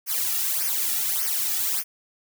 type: noise with flanger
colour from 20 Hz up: blue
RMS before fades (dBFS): -25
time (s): 0.06-1.84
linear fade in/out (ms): 50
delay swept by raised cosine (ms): 0.25 to 1.95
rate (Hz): 1.7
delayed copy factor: -1
effects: none